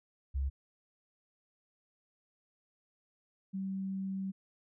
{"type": "tone pair in turn", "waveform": "sine", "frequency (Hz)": [68, 192.33], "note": ["C#2", "G3"], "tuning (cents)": [-33, -33], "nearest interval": "octave + tritone", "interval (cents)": 1800, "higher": "second", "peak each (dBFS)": [-30, -34], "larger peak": "first", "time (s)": [[0.34, 0.5], [3.53, 4.32]], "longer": "second", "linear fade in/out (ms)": 20, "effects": []}